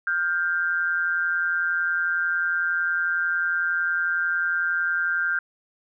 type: tone pair together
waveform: sine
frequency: 1406 / 1577 Hz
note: F6 / G6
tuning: +11 / +10 cents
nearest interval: major second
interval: 199 cents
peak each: -24 dBFS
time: 0.07-5.39 s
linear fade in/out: 2 ms
effects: none